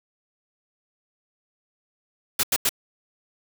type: noise bursts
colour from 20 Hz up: white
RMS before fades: -21 dBFS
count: 3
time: 2.39-2.693 s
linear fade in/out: 5 ms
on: 43 ms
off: 87 ms
effects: none